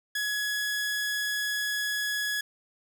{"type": "tone", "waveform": "sawtooth", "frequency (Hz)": 1683, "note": "G#6", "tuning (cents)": 23, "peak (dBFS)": -24, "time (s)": [0.15, 2.41], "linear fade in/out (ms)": 5, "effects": ["11-bit"]}